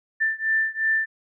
sine beating tone pair, 1774 / 1776.8 Hz, A6 / A6, +14 / +16 cents, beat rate 2.8 Hz, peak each -23 / -24 dBFS, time 0.2-1.06 s, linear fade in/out 20 ms, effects none

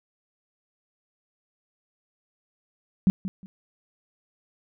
sine tone with echo, 190 Hz, F#3, 46 cents sharp, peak -14 dBFS, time 3.07-3.1 s, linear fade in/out 0 ms, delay 180 ms, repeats 2, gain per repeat -13 dB, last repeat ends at 3.46 s, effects none

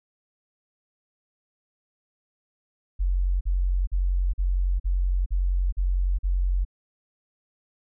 sine tone bursts, 45.44 Hz, F#1, 31 cents flat, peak -20 dBFS, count 8, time 2.99-6.651 s, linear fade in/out 20 ms, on 420 ms, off 43 ms, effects none

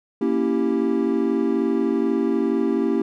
triangle chord, A# diminished seventh, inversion none, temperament equal, 233.1 / 277.2 / 329.6 / 392 Hz, A#3 / C#4 / E4 / G4, 0 / 0 / 0 / 0 cents, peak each -22 dBFS, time 0.21-3.02 s, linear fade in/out 5 ms, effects none

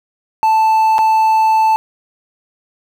triangle tone with dropouts, 880 Hz, A5, in tune, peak -7 dBFS, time 0.43-1.76 s, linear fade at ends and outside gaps 0 ms, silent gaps 0.982-0.989 s, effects 7-bit

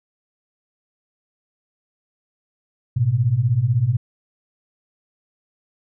sine beating tone pair, 108.9 / 124.9 Hz, A2 / B2, -17 / +20 cents, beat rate 16 Hz, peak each -20 / -17 dBFS, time 2.96-3.97 s, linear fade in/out 10 ms, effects none

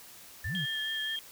sine tone with vibrato, 1757 Hz, A6, 3 cents flat, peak -35 dBFS, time 0.44-1.16 s, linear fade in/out 5 ms, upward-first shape sine, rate 4.7 Hz, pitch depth 22 cents each way
sine linear two-way sweep, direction up then down, 55 to 196 to 124.2 Hz, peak -33 dBFS, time 0.44-0.66 s, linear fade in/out 20 ms, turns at 0.55 s
sine tone, 3222 Hz, G7, 47 cents sharp, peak -33 dBFS, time 0.55-1.19 s, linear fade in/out 0 ms
effects white hiss -51 dBFS RMS until 1.31 s

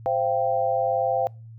sine chord, C suspended fourth, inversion none, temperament equal with one note detuned, 523.3 / 682.9 / 784 Hz, C5 / F5 / G5, 0 / -39 / 0 cents, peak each -25 dBFS, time 0.06-1.27 s, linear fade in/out 0 ms, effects noise-tail reverb RT60 0.3 s tail -25 dB re dry + added 113 Hz sine -40 dBFS peak until 1.58 s

